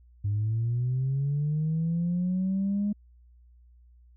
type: linear sweep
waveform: sine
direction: up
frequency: 99.8 to 207.7 Hz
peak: -23 dBFS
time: 0.24-2.93 s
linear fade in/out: 10 ms
effects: tanh soft clip ceiling -21 dBFS + added 60 Hz sine -53 dBFS peak until 4.16 s